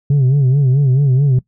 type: tone with vibrato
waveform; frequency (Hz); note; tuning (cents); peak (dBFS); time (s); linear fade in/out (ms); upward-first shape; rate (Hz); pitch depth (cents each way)
sine; 135.3; C#3; -42; -6; 0.1-1.39; 5; sine; 4.6; 120
effects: noise-tail reverb RT60 0.1 s tail -20 dB re dry + tanh soft clip ceiling -8 dBFS